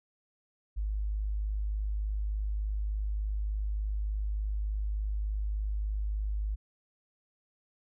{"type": "tone", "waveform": "sine", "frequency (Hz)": 51.7, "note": "G#1", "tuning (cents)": -7, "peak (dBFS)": -29, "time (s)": [0.76, 6.56], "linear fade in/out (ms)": 20, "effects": []}